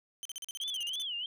20% pulse tone bursts, 3097 Hz, G7, 22 cents flat, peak -33 dBFS, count 13, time 0.23-1.021 s, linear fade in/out 0 ms, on 23 ms, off 41 ms
sine tone with vibrato, 3136 Hz, G7, in tune, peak -34 dBFS, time 0.6-1.26 s, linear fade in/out 2 ms, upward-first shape sine, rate 3.1 Hz, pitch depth 200 cents each way
effects none

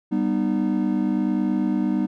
triangle chord, G augmented, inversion none, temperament just, 196 / 245 / 306.2 Hz, G3 / B3 / D#4, 0 / -14 / -28 cents, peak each -22 dBFS, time 0.11-2.07 s, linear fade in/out 20 ms, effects none

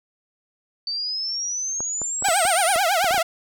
sine exponential sweep, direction up, 4560 to 9510 Hz, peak -24 dBFS, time 0.87-2.76 s, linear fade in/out 2 ms
clicks, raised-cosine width 1 ms, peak -18 dBFS, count 10, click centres 1.805 / 2.017 / 2.224 / 2.286 / 2.452 / 2.76 / 3.044 / 3.109 / 3.144 / 3.179 s
sawtooth tone with vibrato, 725 Hz, F#5, 35 cents flat, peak -14 dBFS, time 2.24-3.23 s, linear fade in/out 10 ms, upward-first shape triangle, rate 9.1 Hz, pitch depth 240 cents each way
effects none

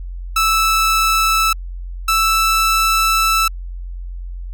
sawtooth tone pair in turn, 1314 / 1319.7 Hz, E6 / E6, -6 / +2 cents, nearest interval unison, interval 8 cents, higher second, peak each -9 dBFS, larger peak neither, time 0.36-1.53 / 2.08-3.48 s, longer second, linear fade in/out 5 ms, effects added 44 Hz sine -25 dBFS peak until 4.53 s

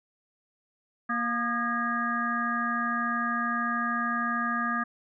harmonic tone with a mistuned harmonic, 235.4 Hz, A#3, 17 cents sharp, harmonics 1 / 3 / 5 / 7 / 8, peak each -32 / -38 / -29 / -31 / -40 dBFS, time 1.09-4.84 s, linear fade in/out 10 ms, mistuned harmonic 5, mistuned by +59 cents, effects none

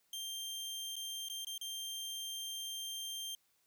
sawtooth tone with dropouts, 3171 Hz, G7, 19 cents sharp, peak -37 dBFS, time 0.13-3.35 s, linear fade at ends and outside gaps 2 ms, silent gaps 0.957-0.964 / 1.286-1.298 / 1.448-1.469 / 1.579-1.612 s, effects white hiss -75 dBFS RMS until 3.66 s

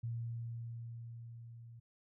sine tone with level ramp, 116.54 Hz, A#2, in tune, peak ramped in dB -36 to -51 dBFS, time 0.03-1.8 s, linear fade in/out 10 ms, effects none

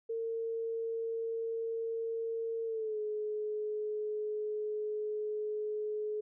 sine tone with pitch glide, 455.1 to 424.6 Hz, A#4 to G#4, -42 to +38 cents, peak -33 dBFS, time 0.09-6.21 s, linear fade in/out 10 ms, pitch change -120 cents, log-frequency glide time 2.65-2.99 s, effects none

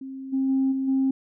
sine tone with level steps, 266.8 Hz, C4, 34 cents sharp, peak -33 / -20 / -18 / -23 / -18 dBFS, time 0.01-1.11 s, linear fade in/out 5 ms, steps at 0.32 / 0.48 / 0.71 / 0.87 s, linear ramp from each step 20 ms, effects tanh soft clip ceiling -15 dBFS

